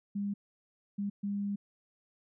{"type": "tone bursts at uneven times", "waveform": "sine", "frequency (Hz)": 201.8, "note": "G#3", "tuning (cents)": -49, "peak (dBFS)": -31, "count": 3, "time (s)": [[0.15, 0.34], [0.98, 1.1], [1.23, 1.56]], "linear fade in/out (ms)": 10, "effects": []}